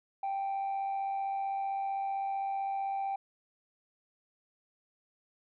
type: tone with amplitude modulation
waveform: sine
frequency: 784 Hz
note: G5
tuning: in tune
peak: -27 dBFS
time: 0.23-3.16 s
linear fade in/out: 5 ms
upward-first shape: sine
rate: 95.6 Hz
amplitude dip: 45%
effects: tanh soft clip ceiling -29 dBFS